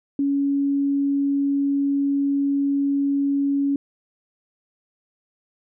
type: tone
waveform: sine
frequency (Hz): 280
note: C#4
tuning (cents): +18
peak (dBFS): -18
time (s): 0.19-3.76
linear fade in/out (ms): 2
effects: none